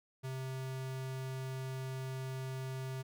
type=tone; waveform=square; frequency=131.4 Hz; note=C3; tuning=8 cents sharp; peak=-39 dBFS; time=0.23-3.03 s; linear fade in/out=20 ms; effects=none